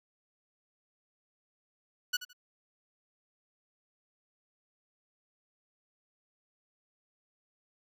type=tone with echo; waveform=15% pulse; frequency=1473 Hz; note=F#6; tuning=8 cents flat; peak=-21 dBFS; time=2.13-2.17 s; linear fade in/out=10 ms; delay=81 ms; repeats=2; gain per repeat=-13 dB; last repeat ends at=2.332 s; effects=none